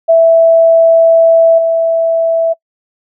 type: tone with level steps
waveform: sine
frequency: 659.3 Hz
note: E5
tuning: in tune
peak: -3 / -8 dBFS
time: 0.08-2.54 s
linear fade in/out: 20 ms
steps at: 1.58 s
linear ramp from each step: 5 ms
effects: noise-tail reverb RT60 0.1 s tail -26 dB re dry